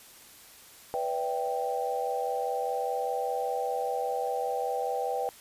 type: chord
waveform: sine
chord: E minor seventh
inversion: second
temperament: equal with one note detuned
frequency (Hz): 493.9 / 578.9 / 659.3 / 784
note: B4 / D5 / E5 / G5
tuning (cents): 0 / -25 / 0 / 0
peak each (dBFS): -32 / -37 / -37 / -31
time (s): 0.94-5.29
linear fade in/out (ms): 0
effects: white hiss -52 dBFS RMS until 5.4 s + resampled to 32000 Hz